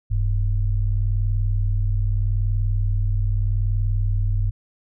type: tone pair together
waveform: sine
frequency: 40 / 100.8 Hz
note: D#1 / G2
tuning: +49 / +49 cents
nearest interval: octave + major third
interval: 1600 cents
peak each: -20 / -21 dBFS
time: 0.1-4.51 s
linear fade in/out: 20 ms
effects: none

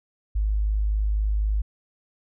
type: tone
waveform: sine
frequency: 52 Hz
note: G#1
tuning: 3 cents sharp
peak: -20 dBFS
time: 0.35-1.62 s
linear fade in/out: 10 ms
effects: none

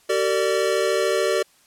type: tone cluster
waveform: square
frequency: 382.5 / 456.2 / 589 Hz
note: G4 / A#4 / D5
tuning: -42 / -37 / +5 cents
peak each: -24 dBFS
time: 0.09-1.43 s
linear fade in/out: 10 ms
effects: white hiss -57 dBFS RMS until 1.66 s + low-pass 11000 Hz 12 dB/octave

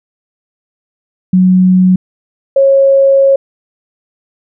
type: tone pair in turn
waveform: sine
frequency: 184.5 / 546.1 Hz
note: F#3 / C#5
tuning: -5 / -26 cents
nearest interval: octave + perfect fifth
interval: 1879 cents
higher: second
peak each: -4 dBFS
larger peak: neither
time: 1.33-1.96 / 2.56-3.36 s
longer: second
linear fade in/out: 5 ms
effects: none

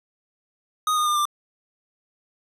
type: tone with pitch steps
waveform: square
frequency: 1244.5 / 1224.5 / 1204.9 / 1185.6 Hz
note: D#6 / D#6 / D6 / D6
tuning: 0 / -28 / +44 / +16 cents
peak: -20 dBFS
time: 0.87-1.254 s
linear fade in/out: 2 ms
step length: 96 ms
effects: resampled to 32000 Hz

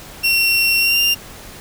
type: tone with pitch glide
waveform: 30% pulse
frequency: 2729 to 2790 Hz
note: F7 to F7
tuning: -41 to -2 cents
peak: -10 dBFS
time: 0.23-1.15 s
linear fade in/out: 20 ms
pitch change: +39 cents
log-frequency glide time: 0.79-1.01 s
effects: pink hiss -37 dBFS RMS until 1.6 s

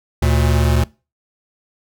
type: tone pair together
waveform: square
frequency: 74.08 / 117.6 Hz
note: D2 / A#2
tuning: +16 / +16 cents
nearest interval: minor sixth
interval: 800 cents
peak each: -15 / -18 dBFS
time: 0.22-0.84 s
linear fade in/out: 5 ms
effects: noise-tail reverb RT60 0.3 s tail -22 dB re dry

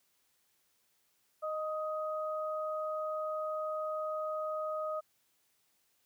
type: tone pair together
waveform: sine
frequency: 620 / 1253 Hz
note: D#5 / D#6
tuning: -6 / +12 cents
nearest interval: octave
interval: 1218 cents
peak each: -35 / -38 dBFS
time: 1.42-5.01 s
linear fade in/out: 20 ms
effects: white hiss -74 dBFS RMS until 6.05 s + high-pass 60 Hz 12 dB/octave

